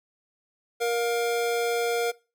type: tone pair together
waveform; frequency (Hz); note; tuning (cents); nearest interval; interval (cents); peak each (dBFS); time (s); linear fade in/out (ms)
square; 470 / 707.1; A#4 / F5; +14 / +21; perfect fifth; 707; -25 / -31; 0.8-2.12; 20
effects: noise-tail reverb RT60 0.3 s tail -22 dB re dry